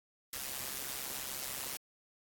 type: noise with amplitude modulation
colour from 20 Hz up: white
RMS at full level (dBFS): -37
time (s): 0.33-1.77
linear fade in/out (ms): 2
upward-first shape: sine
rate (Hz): 134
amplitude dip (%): 75
effects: AAC 64 kbps